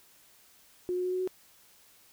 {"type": "tone with pitch steps", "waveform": "sine", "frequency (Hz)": [360, 362.7, 365.4, 368.2, 371], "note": ["F#4", "F#4", "F#4", "F#4", "F#4"], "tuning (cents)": [-47, -34, -22, -8, 5], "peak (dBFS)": -28, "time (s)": [0.89, 1.275], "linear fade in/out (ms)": 0, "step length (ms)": 77, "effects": ["white hiss -60 dBFS RMS until 2.12 s"]}